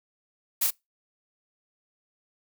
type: noise with echo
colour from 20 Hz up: blue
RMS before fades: -24 dBFS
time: 0.61-0.67 s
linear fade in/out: 10 ms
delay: 38 ms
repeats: 1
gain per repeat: -3 dB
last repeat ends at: 0.708 s
effects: noise-tail reverb RT60 0.2 s tail -24 dB re dry